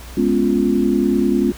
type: chord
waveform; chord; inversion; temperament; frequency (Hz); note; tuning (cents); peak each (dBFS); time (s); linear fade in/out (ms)
sine; C# dominant seventh; second; equal; 207.7 / 246.9 / 277.2 / 349.2; G#3 / B3 / C#4 / E#4; 0 / 0 / 0 / 0; -19; 0.17-1.52; 5
effects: added 60 Hz sine -35 dBFS peak until 1.57 s + pink hiss -39 dBFS RMS until 1.57 s